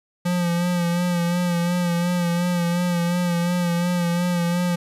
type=tone with vibrato; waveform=square; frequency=174.61 Hz; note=F3; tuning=in tune; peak=-20 dBFS; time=0.25-4.76 s; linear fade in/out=10 ms; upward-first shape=sine; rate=2.8 Hz; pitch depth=36 cents each way; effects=resampled to 32000 Hz + 9-bit